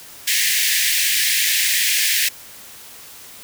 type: high-pass noise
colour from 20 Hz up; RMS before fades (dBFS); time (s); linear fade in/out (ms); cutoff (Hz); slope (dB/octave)
pink; -18; 0.27-2.29; 10; 1700; 96
effects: white hiss -40 dBFS RMS until 3.43 s